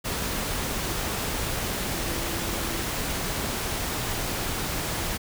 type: tone in noise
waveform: sine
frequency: 336.4 Hz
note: E4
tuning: 35 cents sharp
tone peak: -37 dBFS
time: 1.96-2.84 s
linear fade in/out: 20 ms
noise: pink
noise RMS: -29 dBFS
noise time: 0.04-5.18 s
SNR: -11 dB
effects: none